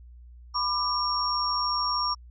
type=tone cluster; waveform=sine; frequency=996 / 1183 / 5540 Hz; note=B5 / D6 / F8; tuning=+14 / +12 / -15 cents; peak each=-30 / -28 / -28 dBFS; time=0.54-2.15 s; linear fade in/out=20 ms; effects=added 60 Hz sine -45 dBFS peak until 2.3 s